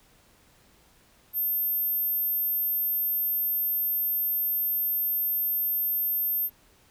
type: tone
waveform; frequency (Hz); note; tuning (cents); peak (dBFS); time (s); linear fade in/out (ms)
sine; 13290; G#9; 0; -24; 1.33-6.5; 50
effects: pink hiss -60 dBFS RMS until 6.9 s